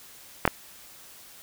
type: clicks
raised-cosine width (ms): 0.5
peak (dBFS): -4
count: 2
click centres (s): 0.453 / 0.477
effects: white hiss -49 dBFS RMS until 1.42 s